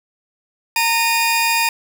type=tone pair together; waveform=sawtooth; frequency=920 / 2458 Hz; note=A#5 / D#7; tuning=-23 / -22 cents; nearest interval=octave + perfect fourth; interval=1701 cents; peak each=-14 dBFS; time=0.76-1.69 s; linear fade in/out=2 ms; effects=none